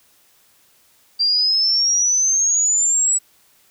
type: exponential sweep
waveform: sine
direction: up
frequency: 4699 to 7900 Hz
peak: -14 dBFS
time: 1.19-3.19 s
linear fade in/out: 20 ms
effects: white hiss -56 dBFS RMS until 3.7 s